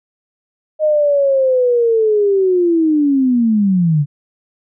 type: linear sweep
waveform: sine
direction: down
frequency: 622.3 to 139.4 Hz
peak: -10 dBFS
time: 0.79-4.06 s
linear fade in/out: 50 ms
effects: none